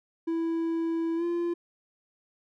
triangle tone with pitch glide, 330 to 344 Hz, E4 to F4, +2 to -26 cents, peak -24 dBFS, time 0.27-1.54 s, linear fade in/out 10 ms, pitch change +72 cents, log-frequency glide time 1.16-1.24 s, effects none

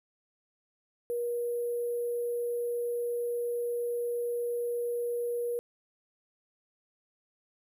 sine tone with sample-and-hold, 478.5 Hz, A#4, 45 cents sharp, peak -29 dBFS, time 1.1-5.59 s, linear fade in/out 0 ms, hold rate 11025 Hz, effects none

